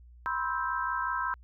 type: chord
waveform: sine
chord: C major seventh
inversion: third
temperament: just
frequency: 981.1 / 1046.5 / 1308.1 / 1569.8 Hz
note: B5 / C6 / E6 / G6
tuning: -12 / 0 / -14 / +2 cents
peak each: -34 dBFS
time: 0.26-1.34 s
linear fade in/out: 0 ms
effects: added 60 Hz sine -50 dBFS peak until 1.43 s